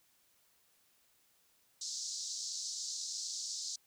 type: band-pass noise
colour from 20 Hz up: white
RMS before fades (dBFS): -41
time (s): 1.81-3.76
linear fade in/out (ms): 5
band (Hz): 4200 to 7200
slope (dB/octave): 48
effects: white hiss -71 dBFS RMS until 3.86 s